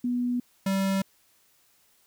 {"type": "tone pair in turn", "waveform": ["sine", "square"], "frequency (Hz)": [245, 193.73], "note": ["B3", "G3"], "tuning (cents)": [-14, -20], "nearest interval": "major third", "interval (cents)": 406, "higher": "first", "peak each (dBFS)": -24, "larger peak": "neither", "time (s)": [[0.04, 0.4], [0.66, 1.02]], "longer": "neither", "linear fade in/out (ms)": 5, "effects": ["white hiss -64 dBFS RMS until 2.06 s"]}